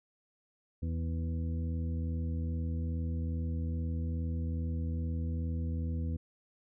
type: harmonic tone with a mistuned harmonic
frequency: 82.41 Hz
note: E2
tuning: in tune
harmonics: 1 / 2 / 3 / 4 / 6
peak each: -32 / -40 / -41 / -50 / -51 dBFS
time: 0.82-6.17 s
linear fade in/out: 10 ms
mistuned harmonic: 4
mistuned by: -17 cents
effects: none